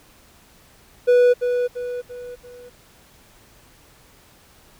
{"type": "tone with echo", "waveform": "triangle", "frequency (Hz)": 490.8, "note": "B4", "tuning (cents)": -11, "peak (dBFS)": -9, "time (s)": [1.07, 1.34], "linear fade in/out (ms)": 20, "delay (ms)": 340, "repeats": 4, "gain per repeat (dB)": -7, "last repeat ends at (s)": 2.7, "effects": ["pink hiss -52 dBFS RMS until 4.79 s"]}